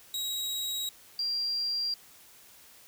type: tone pair in turn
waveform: sawtooth / sine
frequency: 3829 / 4756 Hz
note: A#7 / D8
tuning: +46 / +21 cents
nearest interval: major third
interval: 375 cents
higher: second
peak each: -28 dBFS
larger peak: neither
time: 0.14-0.89 / 1.19-1.94 s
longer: neither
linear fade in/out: 2 ms
effects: white hiss -55 dBFS RMS until 2.87 s